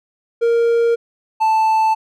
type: tone pair in turn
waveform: triangle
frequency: 466.2 / 880.1 Hz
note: A#4 / A5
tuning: 0 / 0 cents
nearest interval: major seventh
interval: 1100 cents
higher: second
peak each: -10 dBFS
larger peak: neither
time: 0.41-0.96 / 1.4-1.95 s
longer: neither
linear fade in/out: 20 ms
effects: none